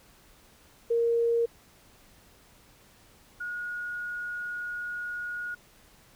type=tone pair in turn; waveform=sine; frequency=466.2 / 1444.6 Hz; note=A#4 / F#6; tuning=0 / -42 cents; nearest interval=octave + minor sixth; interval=1958 cents; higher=second; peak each=-22 / -32 dBFS; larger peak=first; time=0.9-1.46 / 3.4-5.55 s; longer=second; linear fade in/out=10 ms; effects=pink hiss -58 dBFS RMS until 6.15 s